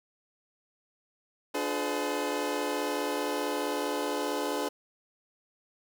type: chord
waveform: 25% pulse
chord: D diminished seventh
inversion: none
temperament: just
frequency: 293.7 / 352.4 / 422.9 / 507.5 Hz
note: D4 / F4 / Ab4 / Cb5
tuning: 0 / +16 / +31 / +47 cents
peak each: -30 / -35 / -30 / -31 dBFS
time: 1.54-4.69 s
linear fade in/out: 10 ms
effects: none